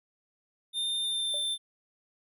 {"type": "tone with pitch glide", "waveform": "square", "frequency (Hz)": [3616, 3564], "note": ["A7", "A7"], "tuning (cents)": [47, 22], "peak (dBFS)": -29, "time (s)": [0.73, 1.58], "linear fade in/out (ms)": 50, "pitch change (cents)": -25, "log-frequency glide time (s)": [0.96, 1.36]}
{"type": "tone with exponential decay", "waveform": "sine", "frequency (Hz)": 586, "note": "D5", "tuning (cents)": -4, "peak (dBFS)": -36, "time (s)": [1.34, 1.5], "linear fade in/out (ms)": 1, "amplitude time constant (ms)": 33}
{"effects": []}